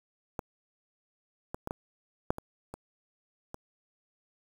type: clicks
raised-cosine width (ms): 1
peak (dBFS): -19 / -21 / -21 / -19 / -11 / -24 / -26 / -25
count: 8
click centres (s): 0.392 / 1.545 / 1.674 / 1.709 / 2.305 / 2.384 / 2.74 / 3.544
effects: 7-bit